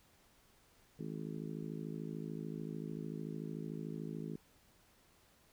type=harmonic tone; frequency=53.5 Hz; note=A1; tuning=48 cents flat; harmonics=3 / 4 / 5 / 6 / 7 / 8; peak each=-44 / -46 / -48 / -50 / -51 / -52 dBFS; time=0.99-4.36 s; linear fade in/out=5 ms; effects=pink hiss -68 dBFS RMS until 5.52 s